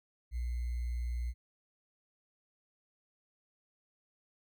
sine tone with sample-and-hold, 60.1 Hz, B1, 46 cents flat, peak -32 dBFS, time 0.31-1.34 s, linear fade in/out 50 ms, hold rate 2100 Hz, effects MP3 96 kbps

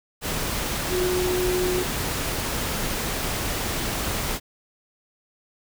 sine tone in noise, 363.5 Hz, F#4, 31 cents flat, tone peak -22 dBFS, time 0.89-1.85 s, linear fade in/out 50 ms, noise pink, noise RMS -27 dBFS, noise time 0.21-4.4 s, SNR +2 dB, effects none

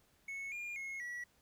triangle tone with pitch steps, 2201 / 2412 / 2167 / 1937 Hz, C#7 / D7 / C#7 / B6, -13 / +46 / -40 / -34 cents, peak -39 dBFS, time 0.28-1.24 s, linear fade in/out 5 ms, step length 240 ms, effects pink hiss -71 dBFS RMS until 1.41 s

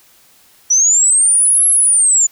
sine linear two-way sweep, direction up then down, 5810 to 11210 to 6940 Hz, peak -8 dBFS, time 0.7-2.27 s, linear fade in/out 10 ms, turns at 1.67 s, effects white hiss -49 dBFS RMS until 2.31 s

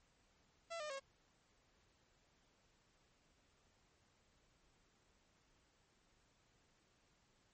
sawtooth tone with pitch steps, 671 / 604.7 / 545 Hz, E5 / D#5 / C#5, +31 / -50 / -29 cents, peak -40 dBFS, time 0.7-1 s, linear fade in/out 20 ms, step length 100 ms, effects pink hiss -75 dBFS RMS until 7.53 s + MP3 32 kbps

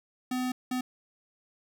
square tone bursts at uneven times, 253 Hz, B3, 42 cents sharp, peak -29 dBFS, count 2, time 0.31-0.52 / 0.71-0.81 s, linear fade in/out 5 ms, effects none

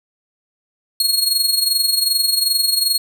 sawtooth tone with amplitude modulation, 4300 Hz, C8, 47 cents sharp, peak -9 dBFS, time 1-2.98 s, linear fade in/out 2 ms, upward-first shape sine, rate 22.6 Hz, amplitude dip 65%, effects 8-bit

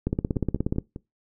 two click trains, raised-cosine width 3 ms, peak -11 / -22 dBFS, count 13 / 4, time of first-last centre 0.07-0.784 / 0.36-0.961 s, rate 16.8 / 4.99 Hz, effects noise-tail reverb RT60 0.2 s tail -21 dB re dry

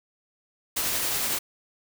white noise with tremolo, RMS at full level -26 dBFS, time 0.76-1.39 s, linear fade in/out 10 ms, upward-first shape triangle, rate 11 Hz, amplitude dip 25%, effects none

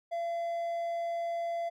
triangle tone, 680 Hz, F5, 46 cents flat, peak -29 dBFS, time 0.11-1.7 s, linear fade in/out 20 ms, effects none

